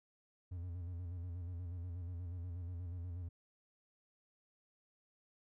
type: tone with vibrato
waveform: triangle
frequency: 87.7 Hz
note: F2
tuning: 8 cents sharp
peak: -39 dBFS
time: 0.51-3.29 s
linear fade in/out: 10 ms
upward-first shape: square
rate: 8.3 Hz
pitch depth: 57 cents each way
effects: none